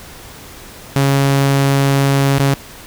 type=tone with dropouts; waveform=sawtooth; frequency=138.2 Hz; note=C#3; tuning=5 cents flat; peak=-7 dBFS; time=0.96-2.54 s; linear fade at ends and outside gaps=0 ms; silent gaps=2.382-2.397 s; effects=pink hiss -36 dBFS RMS until 2.86 s